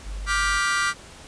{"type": "tone", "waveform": "sine", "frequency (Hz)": 49, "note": "G1", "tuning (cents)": 0, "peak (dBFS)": -29, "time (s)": [0.03, 0.61], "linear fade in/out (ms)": 50}
{"type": "chord", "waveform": "40% pulse", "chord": "G dominant seventh", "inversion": "second", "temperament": "just", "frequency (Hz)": [1176, 1411.2, 1568, 1960], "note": ["D6", "F6", "G6", "B6"], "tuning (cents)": [2, 18, 0, -14], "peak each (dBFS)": [-24, -25, -28, -26], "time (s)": [0.26, 0.94], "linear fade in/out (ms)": 50}
{"effects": ["pink hiss -44 dBFS RMS until 1.27 s", "resampled to 22050 Hz"]}